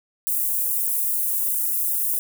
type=high-pass noise; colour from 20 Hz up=white; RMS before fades=-23 dBFS; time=0.27-2.19 s; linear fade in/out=0 ms; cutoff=10000 Hz; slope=24 dB/octave; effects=none